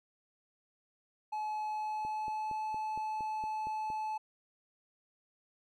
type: tone with pitch glide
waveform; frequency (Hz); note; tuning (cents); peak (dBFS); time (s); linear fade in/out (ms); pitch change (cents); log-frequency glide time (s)
triangle; 855 to 864.9; A5 to A5; -50 to -30; -32; 1.32-4.18; 10; +20; 1.68-2.64
type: click train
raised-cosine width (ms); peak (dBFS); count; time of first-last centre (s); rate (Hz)
2; -35; 9; 2.05-3.902; 4.32
effects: none